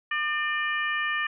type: harmonic tone with a mistuned harmonic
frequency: 600 Hz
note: D5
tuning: 37 cents sharp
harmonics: 2 / 3 / 4 / 5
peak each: -31 / -27 / -33 / -36 dBFS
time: 0.11-1.27 s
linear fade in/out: 5 ms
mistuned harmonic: 5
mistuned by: -36 cents
effects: none